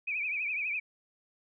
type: tone with vibrato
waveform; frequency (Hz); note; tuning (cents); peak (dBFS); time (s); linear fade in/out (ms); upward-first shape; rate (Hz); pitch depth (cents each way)
sine; 2417; D7; +49; -30; 0.07-0.8; 10; triangle; 12; 130
effects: none